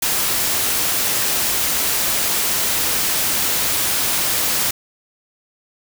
white noise, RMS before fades -19 dBFS, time 0.02-4.71 s, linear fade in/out 5 ms, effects none

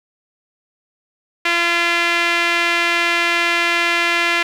sawtooth tone with band-pass filter, 342.5 Hz, F4, 34 cents flat, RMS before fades -17 dBFS, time 1.45-4.43 s, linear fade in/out 5 ms, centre 2300 Hz, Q 2, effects 7-bit

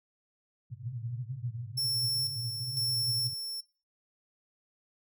pink band-pass noise, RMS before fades -39 dBFS, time 0.7-3.34 s, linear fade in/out 10 ms, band 110 to 130 Hz, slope 96 dB/octave
sawtooth tone with tremolo, 5400 Hz, E8, 41 cents sharp, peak -26 dBFS, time 1.77-3.61 s, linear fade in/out 10 ms, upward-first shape square, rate 1 Hz, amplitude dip 55%
effects noise-tail reverb RT60 0.4 s tail -23 dB re dry

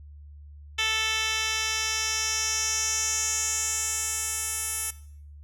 10% pulse tone with band-pass filter sweep, 440 Hz, A4, in tune, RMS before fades -28 dBFS, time 0.78-4.91 s, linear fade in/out 10 ms, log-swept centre 3600 to 10000 Hz, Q 2.6, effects noise-tail reverb RT60 0.6 s tail -18 dB re dry + added 73 Hz sine -43 dBFS peak until 5.43 s

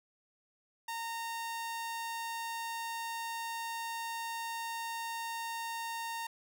sawtooth tone, 920 Hz, A#5, 23 cents flat, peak -33 dBFS, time 0.88-6.27 s, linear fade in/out 5 ms, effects none

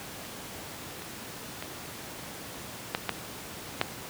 clicks, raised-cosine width 0.3 ms, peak -26 / -26 / -19 / -10 / -10 / -7 dBFS, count 6, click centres 0.251 / 1.021 / 1.625 / 2.949 / 3.093 / 3.814 s, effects pink hiss -41 dBFS RMS until 4.09 s + high-pass 100 Hz 12 dB/octave

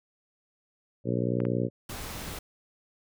harmonic tone, 60.6 Hz, B1, 32 cents flat, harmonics 2 / 3 / 4 / 5 / 6 / 7 / 8 / 9, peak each -30 / -32 / -33 / -34 / -35 / -35 / -36 / -37 dBFS, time 1.04-1.7 s, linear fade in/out 50 ms
clicks, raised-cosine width 0.5 ms, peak -25 dBFS, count 2, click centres 1.403 / 1.452 s
pink noise, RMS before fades -38 dBFS, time 1.89-2.39 s, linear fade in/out 5 ms
effects none

